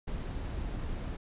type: noise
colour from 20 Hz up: brown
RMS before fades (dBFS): -36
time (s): 0.07-1.17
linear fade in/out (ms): 10
effects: resampled to 8000 Hz